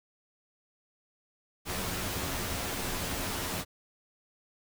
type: noise with comb filter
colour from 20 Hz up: pink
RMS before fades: -34 dBFS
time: 1.65-3.65 s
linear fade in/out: 50 ms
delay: 11 ms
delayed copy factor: +0.55
effects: none